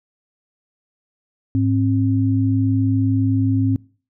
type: tone pair together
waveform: sine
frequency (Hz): 105.8 / 266.6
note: G#2 / C4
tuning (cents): +33 / +33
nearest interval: octave + major third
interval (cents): 1600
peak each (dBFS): -17 / -18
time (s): 1.55-3.76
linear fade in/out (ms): 0
effects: noise-tail reverb RT60 0.4 s tail -23 dB re dry